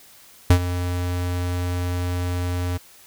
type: tone with ADSR envelope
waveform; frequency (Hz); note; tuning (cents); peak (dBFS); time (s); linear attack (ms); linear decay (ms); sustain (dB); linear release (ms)
square; 89; F2; +33; -9; 0.5-2.78; 4; 80; -14; 16
effects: white hiss -49 dBFS RMS until 3.06 s